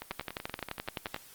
two click trains, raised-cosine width 0.3 ms, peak -22 / -17 dBFS, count 13 / 13, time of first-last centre 0.02-1.163 / 0.11-1.144 s, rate 10.5 / 11.6 Hz, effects white hiss -54 dBFS RMS until 1.34 s + Opus 24 kbps

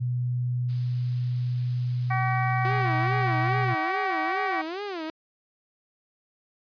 sine tone, 123.47 Hz, B2, in tune, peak -24 dBFS, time 0-3.75 s, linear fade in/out 20 ms
blue noise, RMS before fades -44 dBFS, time 0.68-3.56 s, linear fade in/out 20 ms
harmonic tone, 380.2 Hz, F#4, 47 cents sharp, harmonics 2 / 3 / 4 / 5 / 6, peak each -28 / -31 / -36 / -33 / -35 dBFS, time 2.1-4.62 s, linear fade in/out 10 ms
sawtooth tone with vibrato, 360 Hz, F#4, 47 cents flat, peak -27 dBFS, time 2.65-5.1 s, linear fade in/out 0 ms, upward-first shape sine, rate 2.4 Hz, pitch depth 240 cents each way
effects resampled to 11025 Hz

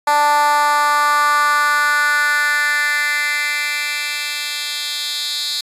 10% pulse tone with high-pass filter sweep, 293.7 Hz, D4, in tune, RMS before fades -17 dBFS, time 0.07-5.61 s, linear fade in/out 5 ms, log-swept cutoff 820 to 3900 Hz, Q 3.6, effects resampled to 32000 Hz

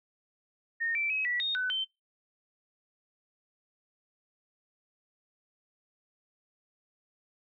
sine tone with pitch steps, 1840 / 2335 / 2552 / 1949 / 3703 / 1504 / 3097 Hz, A#6 / D7 / D#7 / B6 / A#7 / F#6 / G7, -23 / -11 / +43 / -23 / -12 / +28 / -22 cents, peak -28 dBFS, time 0.8-1.85 s, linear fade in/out 20 ms, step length 150 ms, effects noise-tail reverb RT60 0.2 s tail -22 dB re dry

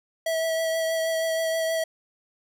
square tone with vibrato, 650 Hz, E5, 24 cents flat, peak -24 dBFS, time 0.26-1.84 s, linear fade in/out 5 ms, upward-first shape triangle, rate 6.3 Hz, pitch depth 17 cents each way, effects none

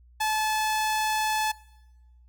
sawtooth tone, 865 Hz, A5, 30 cents flat, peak -20 dBFS, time 0.2-1.52 s, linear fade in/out 10 ms, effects noise-tail reverb RT60 1.0 s tail -21 dB re dry + added 60 Hz sine -52 dBFS peak until 2.28 s

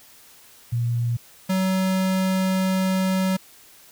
sine / square tone pair in turn, 118.7 / 188.42 Hz, A#2 / F#3, +32 / +32 cents, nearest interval minor sixth, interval 800 cents, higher second, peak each -20 dBFS, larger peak neither, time 0.72-1.17 / 1.49-3.37 s, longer second, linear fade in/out 10 ms, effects white hiss -50 dBFS RMS until 3.91 s

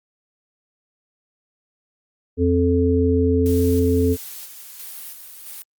harmonic tone, 87.31 Hz, F2, in tune, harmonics 1 / 3 / 5, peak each -19 / -19 / -19 dBFS, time 2.37-4.17 s, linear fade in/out 50 ms
blue noise with tremolo, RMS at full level -35 dBFS, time 3.46-5.62 s, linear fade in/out 0 ms, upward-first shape square, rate 1.5 Hz, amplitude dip 40%
effects Opus 48 kbps

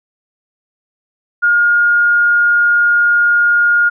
sine tone, 1423 Hz, F6, 32 cents sharp, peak -8 dBFS, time 1.42-3.9 s, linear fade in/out 20 ms, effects none

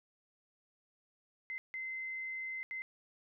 sine tone bursts at uneven times, 2064 Hz, C7, 24 cents flat, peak -38 dBFS, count 3, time 1.5-1.58 / 1.74-2.63 / 2.71-2.82 s, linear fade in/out 0 ms, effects none

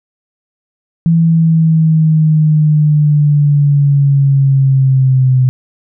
sine linear sweep, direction down, 166.4 to 127.9 Hz, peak -6 dBFS, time 1.06-5.49 s, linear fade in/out 0 ms, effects none

